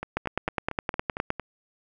two click trains, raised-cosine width 0.5 ms, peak -10 / -17 dBFS, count 12 / 7, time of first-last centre 0.17-1.304 / 0.03-1.397 s, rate 9.7 / 4.39 Hz, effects none

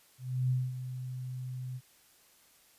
sine tone with ADSR envelope, 127.6 Hz, C3, 43 cents flat, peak -25 dBFS, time 0.18-1.81 s, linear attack 320 ms, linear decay 220 ms, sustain -11 dB, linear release 50 ms, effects white hiss -63 dBFS RMS until 2.78 s + resampled to 32000 Hz

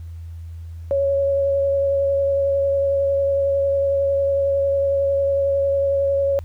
sine tone with vibrato, 554.4 Hz, C#5, in tune, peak -16 dBFS, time 0.91-6.39 s, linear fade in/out 0 ms, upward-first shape sine, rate 11 Hz, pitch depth 11 cents each way, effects added 83 Hz sine -31 dBFS peak until 6.44 s + pink hiss -59 dBFS RMS until 6.44 s

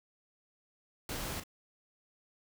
pink noise with echo, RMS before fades -39 dBFS, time 1.09-1.4 s, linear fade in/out 2 ms, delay 37 ms, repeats 1, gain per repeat -10 dB, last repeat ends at 1.437 s, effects none

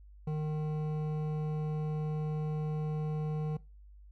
sine tone with hard clipping, 153.2 Hz, D#3, 27 cents flat, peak -33 dBFS, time 0.27-3.57 s, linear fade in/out 5 ms, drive 11 dB, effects noise-tail reverb RT60 0.3 s tail -21 dB re dry + added 50 Hz sine -51 dBFS peak until 4.11 s

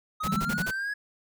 triangle exponential sweep, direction up, 1244.5 to 1686 Hz, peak -27 dBFS, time 0.2-0.94 s, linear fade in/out 10 ms
pink noise bursts, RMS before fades -34 dBFS, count 6, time 0.23-0.712 s, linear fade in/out 10 ms, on 52 ms, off 34 ms
pink band-pass noise, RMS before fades -31 dBFS, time 0.24-0.67 s, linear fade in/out 50 ms, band 150 to 230 Hz, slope 96 dB/octave
effects none

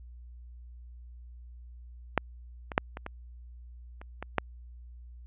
clicks, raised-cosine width 0.5 ms, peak -7 / -21 / -6 / -23 / -21 / -30 / -21 / -9 dBFS, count 8, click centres 2.177 / 2.718 / 2.779 / 2.971 / 3.064 / 4.015 / 4.226 / 4.383 s, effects added 60 Hz sine -45 dBFS peak until 5.26 s + resampled to 8000 Hz

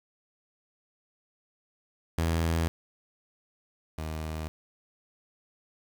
sawtooth tone pair in turn, 82.41 / 78.65 Hz, E2 / D#2, 0 / +19 cents, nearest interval minor second, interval 81 cents, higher first, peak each -21 / -29 dBFS, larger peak first, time 2.18-2.68 / 3.98-4.48 s, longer neither, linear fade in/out 0 ms, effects 8-bit

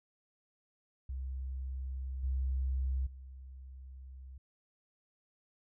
sine tone with level steps, 65.5 Hz, C2, 2 cents sharp, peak -36 / -30 / -46 dBFS, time 1.09-4.38 s, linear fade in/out 5 ms, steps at 2.23 / 3.06 s, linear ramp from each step 10 ms, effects none

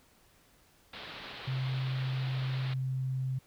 white low-pass noise, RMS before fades -45 dBFS, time 0.93-2.74 s, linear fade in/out 5 ms, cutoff 4200 Hz, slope 48 dB/octave
sine tone, 130.81 Hz, C3, in tune, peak -30 dBFS, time 1.47-3.39 s, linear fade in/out 10 ms
effects pink hiss -64 dBFS RMS until 3.46 s

